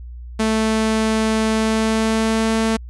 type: tone with pitch glide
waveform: sawtooth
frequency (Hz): 220 to 223.1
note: A3 to A3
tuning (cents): 0 to +24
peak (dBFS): -12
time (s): 0.39-2.77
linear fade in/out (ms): 10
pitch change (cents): +24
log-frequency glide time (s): 1.51-2.55
effects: added 60 Hz sine -31 dBFS peak until 2.89 s + resampled to 24000 Hz